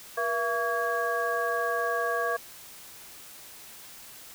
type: tone cluster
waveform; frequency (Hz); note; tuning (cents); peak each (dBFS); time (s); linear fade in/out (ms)
sine; 478 / 676 / 1135 / 1641; A#4 / E5 / C#6 / G#6; +43 / +43 / +41 / -21; -31; 0.17-2.37; 10
effects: white hiss -47 dBFS RMS until 4.34 s